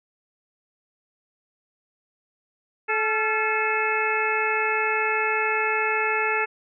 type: harmonic tone with a mistuned harmonic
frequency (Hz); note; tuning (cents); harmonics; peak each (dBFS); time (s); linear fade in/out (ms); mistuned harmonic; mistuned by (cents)
433.7; A4; -25; 1 / 2 / 3 / 4 / 5 / 6; -28 / -28 / -28 / -28 / -28 / -28; 2.88-6.46; 20; 3; +78
effects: none